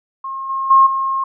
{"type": "tone with level steps", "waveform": "sine", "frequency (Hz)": 1074, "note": "C6", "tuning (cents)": 45, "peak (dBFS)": [-23, -18, -6, -16], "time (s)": [0.24, 1.24], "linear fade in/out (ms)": 5, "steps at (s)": [0.49, 0.7, 0.86], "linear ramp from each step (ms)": 10, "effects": []}